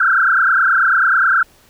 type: tone with frequency modulation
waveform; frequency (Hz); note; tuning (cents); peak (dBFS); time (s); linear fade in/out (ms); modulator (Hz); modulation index
sine; 1462; F#6; -21; -10; 0-1.43; 5; 29.3; 4.7
effects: pink hiss -50 dBFS RMS until 1.69 s